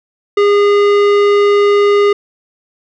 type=tone with tanh clipping; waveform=sine; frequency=408.1 Hz; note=G#4; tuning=30 cents flat; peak=-9 dBFS; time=0.37-2.13 s; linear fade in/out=5 ms; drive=16 dB; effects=none